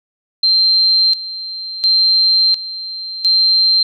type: tone with tremolo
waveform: sine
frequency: 4144 Hz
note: C8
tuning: 17 cents flat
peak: -9 dBFS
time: 0.43-3.83 s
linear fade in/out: 5 ms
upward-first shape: square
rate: 0.71 Hz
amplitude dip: 80%
effects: none